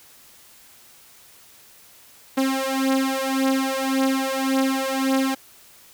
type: beating tone pair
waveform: sawtooth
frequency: 265.9 / 267.7 Hz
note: C4 / C4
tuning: +28 / +40 cents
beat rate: 1.8 Hz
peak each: -19 dBFS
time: 2.37-5.35 s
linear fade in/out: 10 ms
effects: white hiss -50 dBFS RMS until 5.93 s